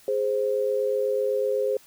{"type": "tone pair together", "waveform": "sine", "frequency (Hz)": [415.3, 523.3], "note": ["G#4", "C5"], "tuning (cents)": [0, 0], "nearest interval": "major third", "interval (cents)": 400, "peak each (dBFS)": [-25, -24], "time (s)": [0.08, 1.77], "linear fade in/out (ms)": 2, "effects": ["white hiss -54 dBFS RMS until 1.86 s"]}